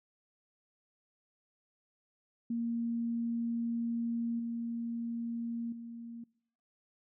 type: tone with level steps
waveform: sine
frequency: 233.1 Hz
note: A#3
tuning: in tune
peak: -31 / -34 / -42 dBFS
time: 2.5-6.24 s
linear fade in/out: 5 ms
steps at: 4.39 / 5.72 s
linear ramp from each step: 5 ms
effects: noise-tail reverb RT60 0.7 s tail -25 dB re dry